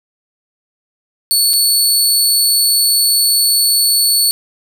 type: tone with dropouts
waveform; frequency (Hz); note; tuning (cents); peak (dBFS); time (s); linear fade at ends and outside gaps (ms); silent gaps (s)
20% pulse; 4435; C#8; 0; -4; 1.31-4.31; 0; 1.533-1.537
effects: none